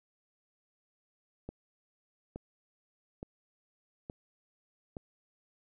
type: click train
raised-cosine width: 2 ms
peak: -27 dBFS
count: 5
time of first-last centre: 1.49-4.968 s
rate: 1.15 Hz
effects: none